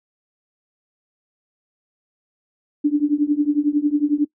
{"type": "tone with tremolo", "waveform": "sine", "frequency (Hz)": 293.7, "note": "D4", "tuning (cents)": 0, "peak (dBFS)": -11, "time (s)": [2.84, 4.25], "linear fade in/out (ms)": 10, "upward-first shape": "triangle", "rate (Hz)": 11, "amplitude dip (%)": 95, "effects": ["noise-tail reverb RT60 0.1 s tail -22 dB re dry"]}